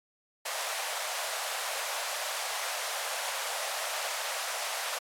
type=high-pass noise; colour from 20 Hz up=pink; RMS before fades=-34 dBFS; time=0.45-4.99 s; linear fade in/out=10 ms; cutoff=550 Hz; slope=48 dB/octave; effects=low-pass 12000 Hz 12 dB/octave + AAC 64 kbps